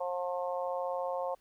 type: harmonic tone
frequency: 178.6 Hz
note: F3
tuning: 39 cents sharp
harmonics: 3 / 4 / 5 / 6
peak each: -34 / -38 / -39 / -42 dBFS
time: 0-1.35 s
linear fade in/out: 10 ms
effects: pink hiss -70 dBFS RMS until 1.4 s